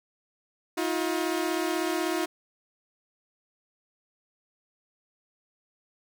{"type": "tone pair together", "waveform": "sawtooth", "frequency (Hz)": [320, 356.2], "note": ["D#4", "F4"], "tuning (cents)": [49, 34], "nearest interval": "major second", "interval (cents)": 185, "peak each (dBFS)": -25, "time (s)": [0.77, 2.26], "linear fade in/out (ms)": 10, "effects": []}